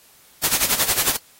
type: noise with tremolo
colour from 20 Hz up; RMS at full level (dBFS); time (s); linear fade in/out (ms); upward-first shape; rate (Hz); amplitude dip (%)
white; -17; 0.43-1.17; 10; sine; 11; 75
effects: white hiss -52 dBFS RMS until 1.39 s + AAC 48 kbps